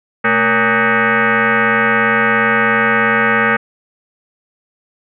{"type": "tone with frequency modulation", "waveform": "sine", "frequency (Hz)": 123.47, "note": "B2", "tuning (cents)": 0, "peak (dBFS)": -10, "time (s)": [0.24, 3.57], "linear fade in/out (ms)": 10, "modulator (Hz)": 344, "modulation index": 5.8, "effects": []}